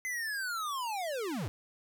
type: linear sweep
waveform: square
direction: down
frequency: 2062 to 82 Hz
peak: -34 dBFS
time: 0.05-1.48 s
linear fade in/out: 0 ms
effects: none